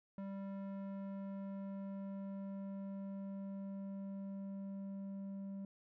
square tone with low-pass filter sweep, 196 Hz, G3, in tune, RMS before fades -45 dBFS, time 0.18-5.65 s, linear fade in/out 2 ms, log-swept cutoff 1100 to 410 Hz, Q 0.7, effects none

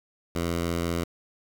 10% pulse tone, 85 Hz, F2, 46 cents flat, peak -18 dBFS, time 0.35-1.04 s, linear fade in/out 5 ms, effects 8-bit

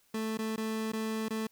30% pulse tone with dropouts, 220.1 Hz, A3, 1 cent sharp, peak -29 dBFS, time 0.14-1.47 s, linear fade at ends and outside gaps 5 ms, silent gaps 0.374-0.388 / 0.562-0.577 / 0.92-0.932 / 1.285-1.305 s, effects white hiss -68 dBFS RMS until 1.51 s

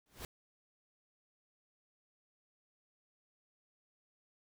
pink noise with exponential growth, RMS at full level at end -41 dBFS, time 0.06-0.25 s, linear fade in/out 1 ms, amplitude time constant 41 ms, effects none

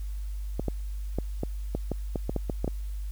clicks, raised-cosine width 2 ms, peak -15 dBFS, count 12, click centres 0.596 / 0.683 / 1.186 / 1.434 / 1.75 / 1.917 / 2.158 / 2.295 / 2.363 / 2.498 / 2.645 / 2.678 s, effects added 50 Hz sine -31 dBFS peak until 3.11 s + white hiss -57 dBFS RMS until 3.11 s

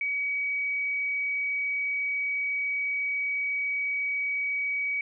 sine tone, 2267 Hz, C#7, 38 cents sharp, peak -26 dBFS, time 0.01-5.01 s, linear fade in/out 2 ms, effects none

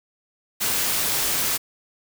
white noise, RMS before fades -23 dBFS, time 0.6-1.58 s, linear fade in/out 20 ms, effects none

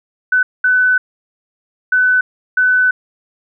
sine tone bursts at uneven times, 1503 Hz, F#6, 27 cents sharp, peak -9 dBFS, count 4, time 0.32-0.43 / 0.64-0.98 / 1.92-2.21 / 2.57-2.91 s, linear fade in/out 5 ms, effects none

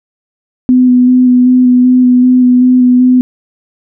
sine tone with vibrato, 250.7 Hz, B3, 26 cents sharp, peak -3 dBFS, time 0.69-3.21 s, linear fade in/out 0 ms, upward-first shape square, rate 2.6 Hz, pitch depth 13 cents each way, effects none

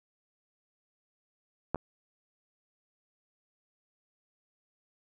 clicks, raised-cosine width 1 ms, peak -14 / -28 dBFS, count 2, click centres 1.746 / 1.758 s, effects none

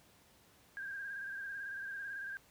sine tone with vibrato, 1600 Hz, G6, 35 cents sharp, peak -40 dBFS, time 0.77-2.37 s, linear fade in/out 0 ms, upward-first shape square, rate 18 Hz, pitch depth 35 cents each way, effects pink hiss -65 dBFS RMS until 2.5 s + high-pass 60 Hz 12 dB/octave

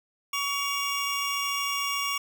25% pulse tone pair together, 1127.1 / 2801 Hz, C#6 / F7, +28 / +4 cents, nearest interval octave + major third, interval 1576 cents, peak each -25 / -27 dBFS, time 0.33-2.18 s, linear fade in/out 5 ms, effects none

